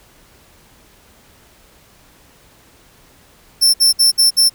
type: tone bursts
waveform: sawtooth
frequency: 5370 Hz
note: E8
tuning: 31 cents sharp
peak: -6 dBFS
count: 5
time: 3.61-4.496 s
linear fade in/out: 20 ms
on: 130 ms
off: 59 ms
effects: pink hiss -49 dBFS RMS until 4.54 s